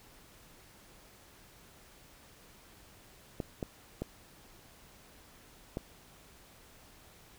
clicks, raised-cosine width 2 ms, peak -21 dBFS, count 4, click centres 3.402 / 3.628 / 4.02 / 5.771 s, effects pink hiss -58 dBFS RMS until 7.38 s

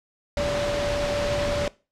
sine tone in noise, 580 Hz, D5, 22 cents flat, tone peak -24 dBFS, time 0.37-1.68 s, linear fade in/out 2 ms, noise pink, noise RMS -28 dBFS, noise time 0.37-1.68 s, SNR +1 dB, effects noise-tail reverb RT60 0.3 s tail -20 dB re dry + low-pass 5000 Hz 12 dB/octave

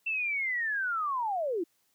sine linear sweep, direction down, 2699 to 311.1 Hz, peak -28 dBFS, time 0.06-1.64 s, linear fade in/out 10 ms, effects white hiss -72 dBFS RMS until 1.94 s + high-pass 60 Hz 12 dB/octave

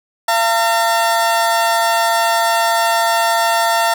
30% pulse tone pair together, 681.7 / 910 Hz, F5 / A#5, -42 / -42 cents, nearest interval perfect fourth, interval 500 cents, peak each -13 dBFS, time 0.28-3.94 s, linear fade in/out 5 ms, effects none

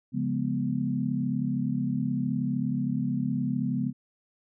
sine chord, C# dominant seventh, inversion none, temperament equal, 138.59 / 174.61 / 207.7 / 246.9 Hz, C#3 / E#3 / G#3 / B3, 0 / 0 / 0 / 0 cents, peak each -31 / -34 / -31 / -29 dBFS, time 0.12-3.93 s, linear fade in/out 50 ms, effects none

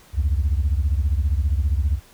sine beating tone pair, 67.1 / 82.1 Hz, C2 / E2, +44 / -6 cents, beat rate 15 Hz, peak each -18 / -20 dBFS, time 0.13-2 s, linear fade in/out 50 ms, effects tanh soft clip ceiling -13 dBFS + pink hiss -51 dBFS RMS until 2.13 s

